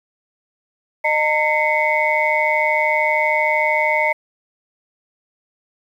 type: tone cluster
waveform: sine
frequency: 613 / 910 / 2050 / 2203 Hz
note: D#5 / A#5 / C7 / C#7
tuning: -26 / -42 / -36 / -11 cents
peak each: -20 dBFS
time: 1.04-4.13 s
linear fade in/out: 10 ms
effects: tanh soft clip ceiling -4 dBFS + 8-bit

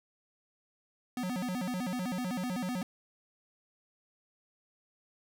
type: tone with vibrato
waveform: square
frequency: 213.2 Hz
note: G#3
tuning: 46 cents sharp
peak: -33 dBFS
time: 1.17-2.83 s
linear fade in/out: 2 ms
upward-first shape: square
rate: 7.9 Hz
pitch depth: 270 cents each way
effects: none

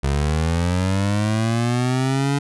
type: linear sweep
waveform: 25% pulse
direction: up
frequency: 67.5 to 142.6 Hz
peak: -14 dBFS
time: 0.03-2.39 s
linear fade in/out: 10 ms
effects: resampled to 24000 Hz

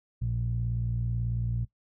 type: tone with low-pass filter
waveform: sawtooth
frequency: 58.27 Hz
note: A#1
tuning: in tune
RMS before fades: -30 dBFS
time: 0.21-1.65 s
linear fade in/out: 10 ms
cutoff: 130 Hz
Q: 5.6
effects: noise-tail reverb RT60 0.1 s tail -18 dB re dry

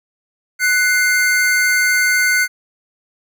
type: tone pair together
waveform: square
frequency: 1488 / 2104 Hz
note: F#6 / C7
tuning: +9 / +9 cents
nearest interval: tritone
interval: 600 cents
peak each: -16 dBFS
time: 0.59-2.48 s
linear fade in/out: 50 ms
effects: none

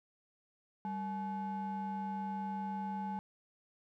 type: ring-modulated tone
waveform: triangle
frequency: 329.6 Hz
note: E4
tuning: in tune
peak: -31 dBFS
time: 0.85-3.19 s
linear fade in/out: 0 ms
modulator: 525 Hz
effects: none

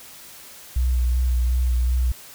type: tone with vibrato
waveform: sine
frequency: 61.74 Hz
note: B1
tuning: in tune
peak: -17 dBFS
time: 0.76-2.12 s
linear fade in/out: 5 ms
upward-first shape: sine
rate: 2.7 Hz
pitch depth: 31 cents each way
effects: white hiss -43 dBFS RMS until 2.34 s

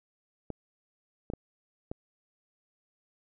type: clicks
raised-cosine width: 2 ms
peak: -22 dBFS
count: 4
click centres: 0.503 / 1.301 / 1.336 / 1.915 s
effects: none

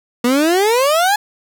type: exponential sweep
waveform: 30% pulse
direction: up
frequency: 235.6 to 855 Hz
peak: -9 dBFS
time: 0.24-1.16 s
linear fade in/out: 5 ms
effects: none

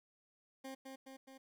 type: tone with echo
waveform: 20% pulse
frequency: 266.3 Hz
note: C4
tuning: 31 cents sharp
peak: -40 dBFS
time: 0.64-0.75 s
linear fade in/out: 10 ms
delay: 210 ms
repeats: 3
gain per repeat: -3 dB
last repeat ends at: 1.38 s
effects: 13-bit

